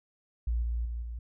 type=tone with level steps; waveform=sine; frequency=58.27 Hz; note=A#1; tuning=in tune; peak=-26 / -28 / -32 / -35 dBFS; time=0.47-1.19 s; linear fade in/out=5 ms; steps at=0.62 / 0.85 / 1.02 s; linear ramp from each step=5 ms; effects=none